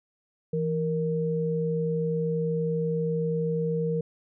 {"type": "tone pair together", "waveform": "sine", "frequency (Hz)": [164.83, 466.2], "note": ["E3", "A#4"], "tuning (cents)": [0, 0], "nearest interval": "octave + tritone", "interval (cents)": 1800, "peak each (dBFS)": -27, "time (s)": [0.53, 4.01], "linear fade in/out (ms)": 5, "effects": []}